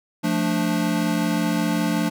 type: chord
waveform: square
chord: D minor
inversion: first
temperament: equal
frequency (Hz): 174.61 / 220 / 293.7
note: F3 / A3 / D4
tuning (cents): 0 / 0 / 0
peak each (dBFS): -25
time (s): 0.23-2.1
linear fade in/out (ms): 20
effects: none